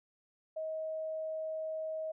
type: tone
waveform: sine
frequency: 633 Hz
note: D#5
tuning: 30 cents sharp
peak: -35 dBFS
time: 0.56-2.12 s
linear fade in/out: 10 ms
effects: none